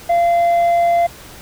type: tone with tanh clipping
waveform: sine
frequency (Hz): 688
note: F5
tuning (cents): -26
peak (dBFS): -12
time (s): 0.09-1.07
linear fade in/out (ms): 10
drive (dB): 4
effects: pink hiss -38 dBFS RMS until 1.41 s